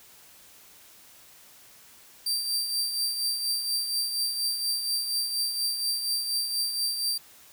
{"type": "tone with tremolo", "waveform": "sawtooth", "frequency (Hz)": 4693, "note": "D8", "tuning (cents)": -2, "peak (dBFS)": -21, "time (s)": [2.26, 7.18], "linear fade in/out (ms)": 5, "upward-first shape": "triangle", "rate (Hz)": 4.2, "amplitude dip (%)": 55, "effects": ["white hiss -53 dBFS RMS until 7.52 s"]}